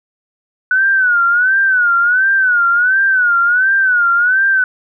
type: tone with vibrato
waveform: sine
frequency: 1480 Hz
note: F#6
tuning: in tune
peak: -9 dBFS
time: 0.71-4.64 s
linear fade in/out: 2 ms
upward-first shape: sine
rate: 1.4 Hz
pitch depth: 120 cents each way
effects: none